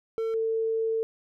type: tone pair in turn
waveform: triangle / sine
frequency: 450 / 448 Hz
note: A4 / A4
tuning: +39 / +31 cents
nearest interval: unison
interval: 8 cents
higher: first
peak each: -24 dBFS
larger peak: neither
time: 0.18-0.34 / 0.34-1.03 s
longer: second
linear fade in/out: 0 ms
effects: none